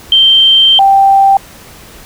sine tone pair in turn, 3136 / 784 Hz, G7 / G5, 0 / 0 cents, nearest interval 2 octaves, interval 2400 cents, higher first, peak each -3 dBFS, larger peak neither, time 0.12-0.79 / 0.79-1.37 s, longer first, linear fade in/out 2 ms, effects pink hiss -35 dBFS RMS until 2.05 s

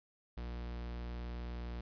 45% pulse tone, 59.5 Hz, A#1, 36 cents sharp, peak -40 dBFS, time 0.37-1.81 s, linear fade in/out 5 ms, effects resampled to 11025 Hz + 12-bit

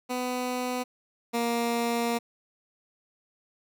15% pulse tone pair in turn, 250 / 234.9 Hz, B3 / A#3, +21 / +13 cents, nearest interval minor second, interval 108 cents, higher first, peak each -22 / -19 dBFS, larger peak second, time 0.09-0.84 / 1.33-2.19 s, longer second, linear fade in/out 20 ms, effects none

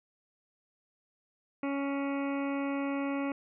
harmonic tone, 278.6 Hz, C#4, 9 cents sharp, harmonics 1 / 2 / 3 / 4 / 5 / 7 / 8 / 9 / 10, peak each -31 / -38 / -43 / -43 / -46 / -48 / -47 / -48 / -55 dBFS, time 1.63-3.32 s, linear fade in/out 2 ms, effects none

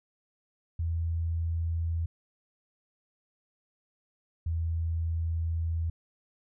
sine tone pair in turn, 83 / 82.43 Hz, E2 / E2, +12 / 0 cents, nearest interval unison, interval 12 cents, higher first, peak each -27 dBFS, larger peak neither, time 0.79-2.06 / 4.46-5.9 s, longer second, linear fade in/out 5 ms, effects none

